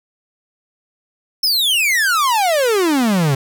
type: exponential sweep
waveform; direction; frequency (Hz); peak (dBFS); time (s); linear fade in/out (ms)
45% pulse; down; 5380 to 130.8; -13; 1.43-3.35; 5
effects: none